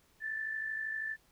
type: tone with amplitude modulation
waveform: sine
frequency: 1760 Hz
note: A6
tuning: in tune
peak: -32 dBFS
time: 0.2-1.17 s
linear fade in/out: 50 ms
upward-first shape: sine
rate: 52.7 Hz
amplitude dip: 55%
effects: pink hiss -68 dBFS RMS until 1.31 s